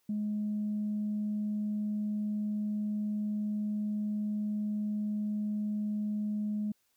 sine tone, 210 Hz, G#3, 19 cents sharp, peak -29 dBFS, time 0.09-6.72 s, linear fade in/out 5 ms, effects tanh soft clip ceiling -26 dBFS + white hiss -74 dBFS RMS until 6.96 s

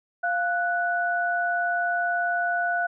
sine tone pair together, 698.5 / 1480.1 Hz, F5 / F#6, 0 / 0 cents, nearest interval octave + minor second, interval 1300 cents, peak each -25 dBFS, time 0.23-2.87 s, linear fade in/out 10 ms, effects none

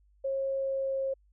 sine tone with pitch glide, 541 to 537.6 Hz, C#5 to C5, -42 to +47 cents, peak -28 dBFS, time 0.24-1.14 s, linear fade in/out 10 ms, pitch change -11 cents, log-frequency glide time 0.55-1.03 s, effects added 50 Hz sine -61 dBFS peak until 1.32 s

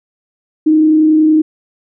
sine tone with frequency modulation, 311.1 Hz, D#4, in tune, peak -6 dBFS, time 0.66-1.42 s, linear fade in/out 10 ms, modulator 30.7 Hz, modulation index 0.22, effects none

